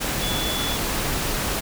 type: tone in noise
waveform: sine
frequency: 3436 Hz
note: A7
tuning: 42 cents flat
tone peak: -28 dBFS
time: 0.21-0.77 s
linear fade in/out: 20 ms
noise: pink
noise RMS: -25 dBFS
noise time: 0-1.61 s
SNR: -6 dB
effects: none